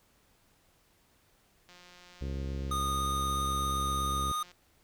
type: click train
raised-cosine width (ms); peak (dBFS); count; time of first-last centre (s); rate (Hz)
0.2; -37; 504; 1.69-4.516; 178
type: harmonic tone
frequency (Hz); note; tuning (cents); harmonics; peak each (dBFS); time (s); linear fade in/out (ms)
68; C#2; -33; 1 / 2 / 3 / 4 / 5 / 6 / 7 / 8; -34 / -40 / -44 / -46 / -48 / -50 / -51 / -52; 2.21-4.32; 5
type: tone with vibrato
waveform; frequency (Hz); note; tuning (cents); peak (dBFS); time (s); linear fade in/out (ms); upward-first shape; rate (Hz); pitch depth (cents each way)
square; 1231; D#6; -19; -31; 2.71-4.43; 5; square; 17; 9
effects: pink hiss -67 dBFS RMS until 4.83 s